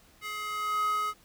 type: tone with high-pass filter sweep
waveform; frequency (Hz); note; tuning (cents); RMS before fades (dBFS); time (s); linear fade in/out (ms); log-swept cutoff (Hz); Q
square; 421.9; G#4; +27; -31; 0.21-1.14; 50; 1700 to 1100; 6.1
effects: pink hiss -60 dBFS RMS until 1.24 s